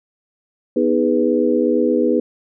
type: harmonic tone with a mistuned harmonic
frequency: 82.41 Hz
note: E2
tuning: in tune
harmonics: 3 / 4 / 5 / 6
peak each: -19 / -19 / -19 / -19 dBFS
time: 0.76-2.2 s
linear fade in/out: 5 ms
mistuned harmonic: 4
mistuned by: -76 cents
effects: none